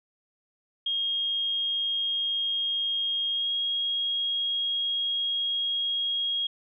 sine tone with pitch glide, 3249 to 3277 Hz, G#7 to G#7, -39 to -24 cents, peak -25 dBFS, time 0.86-6.47 s, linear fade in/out 5 ms, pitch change +15 cents, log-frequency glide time 3.31-3.5 s, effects none

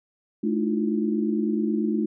sine tone cluster, 216.4 / 304.3 / 324.1 / 353 Hz, A3 / D#4 / E4 / F4, -29 / -38 / -29 / +19 cents, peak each -24 / -28 / -30 / -29 dBFS, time 0.43-2.06 s, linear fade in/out 10 ms, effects none

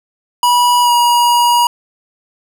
square tone with pitch glide, 973 to 958.5 Hz, B5 to A#5, -26 to +48 cents, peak -9 dBFS, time 0.43-1.67 s, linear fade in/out 2 ms, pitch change -26 cents, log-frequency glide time 0.82-0.91 s, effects none

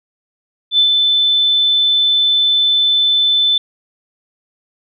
sine tone with ADSR envelope, 3520 Hz, A7, in tune, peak -7 dBFS, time 0.71-3.58 s, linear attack 76 ms, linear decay 92 ms, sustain -3 dB, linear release 4 ms, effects none

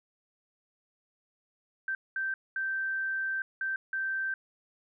sine tone bursts at uneven times, 1560 Hz, G6, 9 cents flat, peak -29 dBFS, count 5, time 1.88-1.95 / 2.16-2.34 / 2.56-3.42 / 3.61-3.76 / 3.93-4.34 s, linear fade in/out 2 ms, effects none

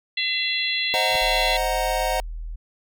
harmonic tone, 678 Hz, E5, 49 cents sharp, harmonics 3 / 4 / 5 / 6, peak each -27 / -27 / -27 / -27 dBFS, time 0.17-1.57 s, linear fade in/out 5 ms
square chord, C half-diminished seventh, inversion none, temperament equal, 523.3 / 622.3 / 740 / 932.3 Hz, C5 / Eb5 / Gb5 / Bb5, 0 / 0 / 0 / 0 cents, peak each -29 / -28 / -26 / -29 dBFS, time 0.94-2.2 s, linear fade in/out 0 ms
brown noise with exponential growth, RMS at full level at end -35 dBFS, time 1.01-1.16 s, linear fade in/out 0 ms, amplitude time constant 32 ms
sine tone, 40.02 Hz, D#1, 50 cents sharp, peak -29 dBFS, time 1.21-2.56 s, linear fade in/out 10 ms
effects none

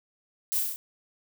violet noise with echo, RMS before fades -28 dBFS, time 0.52-0.59 s, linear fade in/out 0 ms, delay 34 ms, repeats 5, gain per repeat -2 dB, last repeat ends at 0.76 s, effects none

